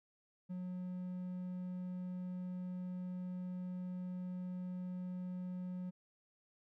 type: tone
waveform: triangle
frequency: 181.5 Hz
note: F#3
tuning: 33 cents flat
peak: -38 dBFS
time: 0.49-5.91 s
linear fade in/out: 20 ms
effects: none